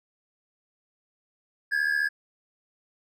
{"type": "tone pair together", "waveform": "triangle", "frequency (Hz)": [1627.4, 1702], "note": ["G#6", "G#6"], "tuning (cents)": [-36, 42], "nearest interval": "minor second", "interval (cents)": 78, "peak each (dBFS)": -24, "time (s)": [1.71, 2.09], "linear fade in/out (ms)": 20, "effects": []}